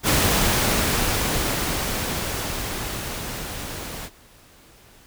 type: noise with level ramp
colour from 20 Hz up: pink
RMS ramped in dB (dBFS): -18 to -34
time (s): 0.03-4.1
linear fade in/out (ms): 50
effects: pink hiss -51 dBFS RMS until 5.06 s